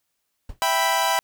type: noise with exponential decay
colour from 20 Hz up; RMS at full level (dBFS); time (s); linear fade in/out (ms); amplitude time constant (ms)
brown; -30; 0.49-0.6; 5; 23
type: chord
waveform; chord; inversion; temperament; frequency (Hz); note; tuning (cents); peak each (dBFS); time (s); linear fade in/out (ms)
sawtooth; E minor; none; equal; 659.3 / 784 / 987.8; E5 / G5 / B5; 0 / 0 / 0; -22 / -20 / -18; 0.62-1.19; 0
effects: white hiss -75 dBFS RMS until 1.23 s